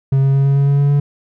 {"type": "tone with pitch steps", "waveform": "triangle", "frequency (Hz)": [135.4, 136.5, 137.61, 138.72, 139.85, 140.99, 142.13, 143.29], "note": ["C#3", "C#3", "C#3", "C#3", "C#3", "C#3", "C#3", "D3"], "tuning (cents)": [-40, -26, -12, 2, 16, 30, 44, -42], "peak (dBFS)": -8, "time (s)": [0.12, 1], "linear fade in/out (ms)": 5, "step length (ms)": 110, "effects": []}